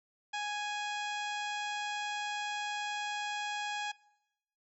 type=harmonic tone; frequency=830.6 Hz; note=G#5; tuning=in tune; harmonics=1 / 2 / 3 / 4 / 5 / 6 / 7 / 8 / 9; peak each=-37 / -40 / -42 / -43 / -51 / -51 / -54 / -55 / -53 dBFS; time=0.33-3.92 s; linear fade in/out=10 ms; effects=noise-tail reverb RT60 0.9 s tail -22 dB re dry